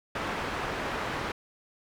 white low-pass noise, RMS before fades -33 dBFS, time 0.15-1.32 s, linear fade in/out 5 ms, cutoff 1600 Hz, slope 12 dB/octave, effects none

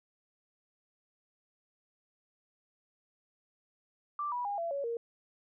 sine tone with pitch steps, 1174.7 / 976.5 / 811.7 / 674.7 / 560.8 / 466.2 Hz, D6 / B5 / G#5 / E5 / C#5 / A#4, 0 / -20 / -40 / +40 / +20 / 0 cents, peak -32 dBFS, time 4.19-4.97 s, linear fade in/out 2 ms, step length 130 ms, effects none

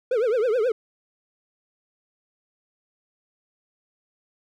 triangle tone with vibrato, 466.2 Hz, A#4, in tune, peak -17 dBFS, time 0.11-0.72 s, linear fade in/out 5 ms, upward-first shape triangle, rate 9.4 Hz, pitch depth 240 cents each way, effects none

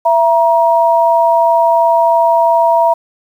sine tone pair together, 669 / 946.1 Hz, E5 / A#5, +25 / +25 cents, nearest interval tritone, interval 600 cents, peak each -10 dBFS, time 0.05-2.94 s, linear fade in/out 10 ms, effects 7-bit

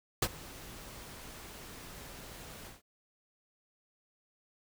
pink noise with ADSR envelope, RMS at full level -27 dBFS, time 0.22-2.82 s, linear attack 6 ms, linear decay 50 ms, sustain -21 dB, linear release 160 ms, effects none

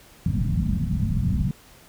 white low-pass noise, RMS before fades -23 dBFS, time 0.26-1.51 s, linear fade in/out 2 ms, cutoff 210 Hz, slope 48 dB/octave, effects pink hiss -51 dBFS RMS until 1.88 s

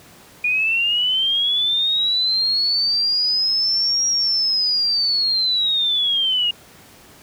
sine linear two-way sweep, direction up then down, 2433 to 5660 to 2835 Hz, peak -16 dBFS, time 0.44-6.51 s, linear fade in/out 5 ms, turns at 4.07 s, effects pink hiss -46 dBFS RMS until 7.22 s + high-pass 80 Hz 12 dB/octave

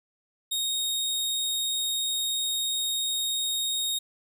sawtooth tone, 3729 Hz, A#7, in tune, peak -23 dBFS, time 0.51-3.99 s, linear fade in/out 10 ms, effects none

